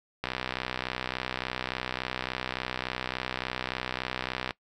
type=click train; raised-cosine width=0.3 ms; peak=-14 dBFS; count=272; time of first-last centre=0.24-4.508 s; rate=63.5 Hz; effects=noise-tail reverb RT60 0.1 s tail -20 dB re dry